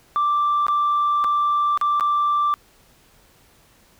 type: tone with dropouts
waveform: sine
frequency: 1174.7 Hz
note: D6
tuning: in tune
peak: -15 dBFS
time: 0.16-2.54 s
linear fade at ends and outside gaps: 0 ms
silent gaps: 0.667-0.683 / 1.241-1.245 / 1.775-1.813 / 1.998-2.008 s
effects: tanh soft clip ceiling -14 dBFS + pink hiss -55 dBFS RMS until 3.99 s